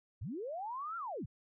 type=linear two-way sweep; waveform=sine; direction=up then down; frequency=69.9 to 1396.9 to 69.9 Hz; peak=-38 dBFS; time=0.21-1.26 s; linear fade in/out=10 ms; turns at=0.97 s; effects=none

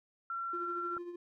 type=tone; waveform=sine; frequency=1361 Hz; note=F6; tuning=45 cents flat; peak=-35 dBFS; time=0.3-0.98 s; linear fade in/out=2 ms
type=tone with tremolo; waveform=triangle; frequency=349.2 Hz; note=F4; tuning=in tune; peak=-36 dBFS; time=0.53-1.16 s; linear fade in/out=5 ms; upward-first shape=triangle; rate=13 Hz; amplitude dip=60%
type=click; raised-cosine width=1 ms; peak=-36 dBFS; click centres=0.968 s
effects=none

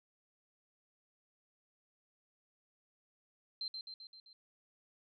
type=tone with echo; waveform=sine; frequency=4128 Hz; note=C8; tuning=24 cents flat; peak=-37 dBFS; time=3.61-3.68 s; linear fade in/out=2 ms; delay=130 ms; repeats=5; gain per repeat=-4 dB; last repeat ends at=4.33 s; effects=none

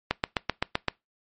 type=click train; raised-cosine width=0.3 ms; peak=-7 dBFS; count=7; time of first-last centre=0.11-0.883 s; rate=7.76 Hz; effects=noise-tail reverb RT60 0.2 s tail -23 dB re dry + MP3 32 kbps

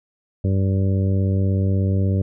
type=harmonic tone; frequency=96.5 Hz; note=G2; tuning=27 cents flat; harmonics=1 / 2 / 3 / 4 / 5 / 6; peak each=-17 / -24 / -30 / -32 / -33 / -35 dBFS; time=0.44-2.22 s; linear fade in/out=5 ms; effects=none

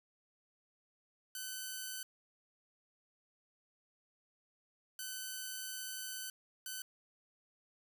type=tone bursts at uneven times; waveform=5% pulse; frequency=1517 Hz; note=F#6; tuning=43 cents sharp; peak=-30 dBFS; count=3; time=1.35-2.03 / 4.99-6.3 / 6.66-6.82 s; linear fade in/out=2 ms; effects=none

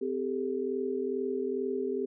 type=tone cluster; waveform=sine; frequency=256.8 / 395.6 / 437.9 Hz; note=C4 / G4 / A4; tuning=-32 / +16 / -8 cents; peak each=-35 / -31 / -36 dBFS; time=0.01-2.06 s; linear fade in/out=10 ms; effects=none

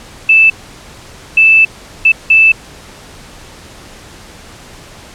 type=tone bursts at uneven times; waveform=sine; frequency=2637 Hz; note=E7; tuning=in tune; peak=-3 dBFS; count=4; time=0.29-0.5 / 1.37-1.65 / 2.05-2.12 / 2.3-2.52 s; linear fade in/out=5 ms; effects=pink hiss -35 dBFS RMS until 5.14 s + low-pass 9000 Hz 12 dB/octave

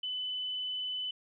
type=tone; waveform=sine; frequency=3008 Hz; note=F#7; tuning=28 cents sharp; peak=-33 dBFS; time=0.03-1.11 s; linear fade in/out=5 ms; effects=none

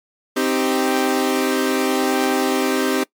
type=chord; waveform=sawtooth; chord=C minor; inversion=none; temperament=equal; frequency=261.6 / 311.1 / 392 Hz; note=C4 / Eb4 / G4; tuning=0 / 0 / 0 cents; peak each=-16 / -19 / -17 dBFS; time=0.36-3.04 s; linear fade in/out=10 ms; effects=noise-tail reverb RT60 0.1 s tail -22 dB re dry + MP3 96 kbps

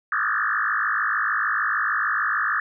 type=tone with frequency modulation; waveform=sine; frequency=1480 Hz; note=F#6; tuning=in tune; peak=-20 dBFS; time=0.12-2.6 s; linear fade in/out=2 ms; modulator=53.3 Hz; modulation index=5.8; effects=none

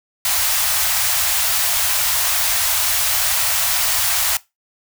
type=band-stop noise; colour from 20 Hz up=white; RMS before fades=-18 dBFS; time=0.25-4.37 s; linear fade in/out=2 ms; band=110 to 620 Hz; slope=48 dB/octave; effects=noise-tail reverb RT60 0.2 s tail -19 dB re dry

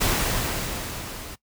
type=noise with level ramp; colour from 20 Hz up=pink; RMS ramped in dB=-21 to -38 dBFS; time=0-1.36 s; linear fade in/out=20 ms; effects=noise-tail reverb RT60 0.1 s tail -19 dB re dry

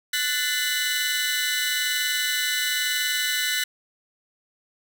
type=tone cluster; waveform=sawtooth; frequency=1480 / 1766 / 2043 / 2981 / 3934 Hz; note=F#6 / A6 / C7 / F#7 / B7; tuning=0 / +6 / -42 / +12 / -7 cents; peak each=-26 dBFS; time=0.13-3.64 s; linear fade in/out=5 ms; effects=none

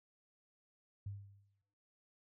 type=tone with exponential decay; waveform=sine; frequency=100 Hz; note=G2; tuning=35 cents sharp; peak=-39 dBFS; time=1.06-1.62 s; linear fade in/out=5 ms; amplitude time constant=120 ms; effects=noise-tail reverb RT60 0.9 s tail -23 dB re dry

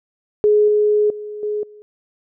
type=tone with level steps; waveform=sine; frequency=420 Hz; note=G#4; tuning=19 cents sharp; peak=-10 / -12 / -27 / -19 / -39 dBFS; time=0.44-1.82 s; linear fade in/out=0 ms; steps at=0.68 / 1.1 / 1.43 / 1.63 s; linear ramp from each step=2 ms; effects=none

